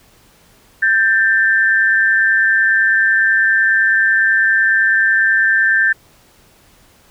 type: tone pair together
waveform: sine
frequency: 1571 / 1781 Hz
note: G6 / A6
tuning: +3 / +21 cents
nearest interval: major second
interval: 218 cents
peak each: -13 dBFS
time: 0.82-5.93 s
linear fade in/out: 10 ms
effects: pink hiss -50 dBFS RMS until 7.1 s